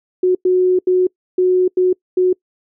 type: tone bursts at uneven times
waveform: sine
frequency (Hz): 366.5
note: F#4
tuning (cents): -16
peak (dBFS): -10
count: 6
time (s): 0.23-0.35 / 0.45-0.79 / 0.87-1.07 / 1.38-1.68 / 1.77-1.93 / 2.17-2.33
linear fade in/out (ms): 5
effects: noise-tail reverb RT60 0.1 s tail -25 dB re dry